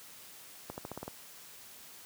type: accelerating click train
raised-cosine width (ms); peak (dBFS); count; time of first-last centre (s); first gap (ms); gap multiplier
1; -25; 7; 0.7-1.079; 79; 0.91
effects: white hiss -52 dBFS RMS until 2.05 s + high-pass 80 Hz 12 dB/octave